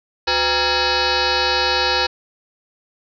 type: tone with frequency modulation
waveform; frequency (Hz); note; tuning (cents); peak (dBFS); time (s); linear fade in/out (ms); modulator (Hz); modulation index
sine; 1671; G#6; +10; -15; 0.27-2.07; 10; 435; 7.2
effects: none